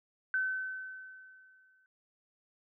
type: tone with exponential decay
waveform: sine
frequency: 1525 Hz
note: G6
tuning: 48 cents flat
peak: -27 dBFS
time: 0.34-1.86 s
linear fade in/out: 1 ms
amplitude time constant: 330 ms
effects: none